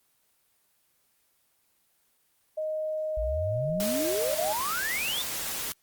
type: tone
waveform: sine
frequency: 622.3 Hz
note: D#5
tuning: in tune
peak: -28 dBFS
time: 2.57-4.53 s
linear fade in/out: 10 ms
type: exponential sweep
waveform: sine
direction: up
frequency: 51.91 to 3680 Hz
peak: -29 dBFS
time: 3.17-5.22 s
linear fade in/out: 5 ms
type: noise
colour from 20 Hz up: white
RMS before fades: -33 dBFS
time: 3.8-5.72 s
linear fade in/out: 0 ms
effects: white hiss -69 dBFS RMS until 5.82 s + Opus 24 kbps